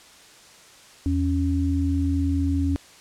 sine tone pair together, 82.41 / 277.2 Hz, E2 / C#4, 0 / 0 cents, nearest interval octave + major sixth, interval 2100 cents, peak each -22 / -23 dBFS, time 1.06-2.76 s, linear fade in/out 0 ms, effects white hiss -49 dBFS RMS until 3 s + low-pass 8000 Hz 12 dB/octave

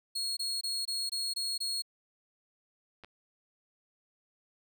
35% pulse tone bursts, 4308 Hz, C8, 50 cents sharp, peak -30 dBFS, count 7, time 0.15-1.822 s, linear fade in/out 10 ms, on 220 ms, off 22 ms
clicks, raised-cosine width 0.3 ms, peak -33 dBFS, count 2, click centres 3.037 / 3.046 s
effects none

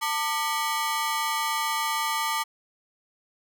sawtooth ring-modulated tone, 1046.5 Hz, C6, in tune, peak -18 dBFS, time 0.01-2.44 s, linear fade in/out 20 ms, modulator 149 Hz, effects none

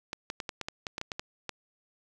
clicks, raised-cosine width 0.2 ms, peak -17 dBFS, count 12, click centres 0.131 / 0.301 / 0.402 / 0.492 / 0.613 / 0.685 / 0.868 / 0.981 / 1.014 / 1.118 / 1.195 / 1.493 s, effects none

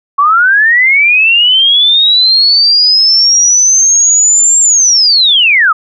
sine linear two-way sweep, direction up then down, 1100 to 7450 to 1197 Hz, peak -4 dBFS, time 0.18-5.73 s, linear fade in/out 10 ms, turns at 4.6 s, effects none

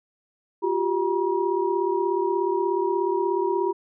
sine tone cluster, 354.1 / 390.8 / 956 Hz, F4 / G4 / A#5, +24 / -5 / +43 cents, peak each -25 / -24 / -27 dBFS, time 0.62-3.73 s, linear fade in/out 20 ms, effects none

